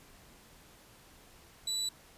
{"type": "tone", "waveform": "30% pulse", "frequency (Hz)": 3951, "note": "B7", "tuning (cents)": 0, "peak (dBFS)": -29, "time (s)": [1.67, 1.89], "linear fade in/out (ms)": 5, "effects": ["pink hiss -58 dBFS RMS until 2.17 s", "resampled to 32000 Hz"]}